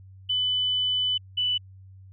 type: tone pair in turn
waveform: sine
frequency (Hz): 3000 / 2981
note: F#7 / F#7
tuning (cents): +23 / +12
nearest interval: unison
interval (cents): 11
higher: first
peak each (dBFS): -22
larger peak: neither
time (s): 0.29-1.18 / 1.37-1.58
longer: first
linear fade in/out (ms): 10
effects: added 95 Hz sine -45 dBFS peak until 2.12 s